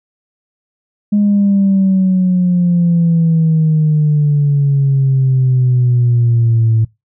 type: exponential sweep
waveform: sine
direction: down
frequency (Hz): 207.7 to 111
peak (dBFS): -7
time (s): 1.12-6.85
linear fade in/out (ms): 10
effects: noise-tail reverb RT60 0.2 s tail -23 dB re dry + tanh soft clip ceiling -5 dBFS